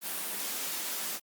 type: high-pass noise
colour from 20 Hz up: white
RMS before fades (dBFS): -35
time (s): 0.01-1.2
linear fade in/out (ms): 50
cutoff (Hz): 170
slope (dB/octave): 48
effects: Opus 32 kbps